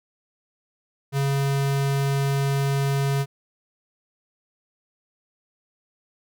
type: tone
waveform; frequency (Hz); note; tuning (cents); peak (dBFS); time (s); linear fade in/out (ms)
square; 138.59; C#3; 0; -21; 1.12-3.26; 50
effects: none